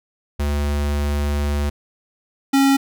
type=tone pair in turn; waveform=square; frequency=72.6 / 273.6 Hz; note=D2 / C#4; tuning=-19 / -23 cents; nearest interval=octave + major seventh; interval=2296 cents; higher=second; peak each=-19 / -13 dBFS; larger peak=second; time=0.39-1.7 / 2.53-2.77 s; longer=first; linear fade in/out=10 ms; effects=none